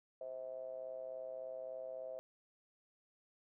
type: ring-modulated tone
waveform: triangle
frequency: 61.74 Hz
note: B1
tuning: in tune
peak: -38 dBFS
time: 0.21-2.19 s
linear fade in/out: 0 ms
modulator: 583 Hz
effects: none